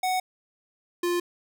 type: tone pair in turn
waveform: square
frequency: 742 / 350.2 Hz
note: F#5 / F4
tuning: +5 / +5 cents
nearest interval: octave + minor second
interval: 1300 cents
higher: first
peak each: -24 dBFS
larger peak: neither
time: 0.03-0.2 / 1.03-1.2 s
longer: neither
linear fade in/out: 5 ms
effects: none